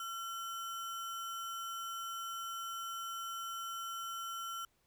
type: tone with sample-and-hold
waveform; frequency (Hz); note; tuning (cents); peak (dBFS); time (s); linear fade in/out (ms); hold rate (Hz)
sine; 1360; F6; -46; -39; 0-4.65; 2; 4410
effects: pink hiss -75 dBFS RMS until 4.86 s